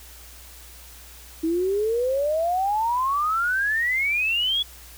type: exponential sweep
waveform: sine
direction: up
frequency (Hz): 317 to 3419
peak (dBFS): -20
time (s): 1.43-4.63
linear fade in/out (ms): 10
effects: added 60 Hz sine -46 dBFS peak until 4.97 s + white hiss -46 dBFS RMS until 4.97 s